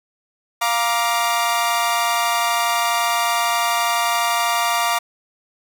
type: chord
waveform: sawtooth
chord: Bb major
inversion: second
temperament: equal with one note detuned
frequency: 698.5 / 942.1 / 1174.7 Hz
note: F5 / Bb5 / D6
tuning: 0 / +18 / 0 cents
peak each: -18 dBFS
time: 0.61-4.99 s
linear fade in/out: 10 ms
effects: none